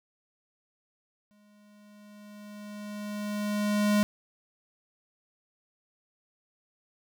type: tone with exponential growth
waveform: square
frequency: 207.7 Hz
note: G#3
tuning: in tune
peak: -21 dBFS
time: 1.31-4.03 s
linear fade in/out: 0 ms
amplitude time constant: 590 ms
effects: none